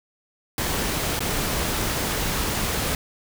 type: noise with dropouts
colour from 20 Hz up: pink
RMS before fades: -25 dBFS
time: 0.58-2.95 s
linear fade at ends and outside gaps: 1 ms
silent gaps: 1.192-1.205 s
effects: none